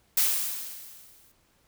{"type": "noise with exponential decay", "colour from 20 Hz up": "blue", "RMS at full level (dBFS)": -21, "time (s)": [0.17, 1.32], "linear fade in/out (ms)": 5, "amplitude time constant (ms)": 250, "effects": ["pink hiss -66 dBFS RMS until 1.67 s"]}